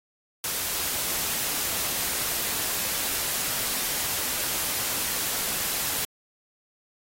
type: noise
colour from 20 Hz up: white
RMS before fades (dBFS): -28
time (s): 0.44-6.05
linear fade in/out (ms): 2
effects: AAC 48 kbps